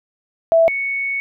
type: tone pair in turn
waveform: sine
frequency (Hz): 659.3 / 2218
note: E5 / C#7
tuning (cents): 0 / 0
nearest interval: octave + major sixth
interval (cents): 2100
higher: second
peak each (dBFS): -9 / -19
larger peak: first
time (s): 0.52-0.68 / 0.68-1.2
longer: second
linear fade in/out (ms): 0
effects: none